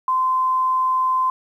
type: tone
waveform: sine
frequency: 1033 Hz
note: C6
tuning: 22 cents flat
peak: -16 dBFS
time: 0.08-1.3 s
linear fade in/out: 2 ms
effects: 9-bit